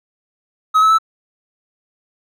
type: tone with pitch steps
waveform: triangle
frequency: 1275 / 1299 / 1314 Hz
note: D#6 / E6 / E6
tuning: +42 / -26 / -6 cents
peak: -7 dBFS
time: 0.74-0.986 s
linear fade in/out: 20 ms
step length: 82 ms
effects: none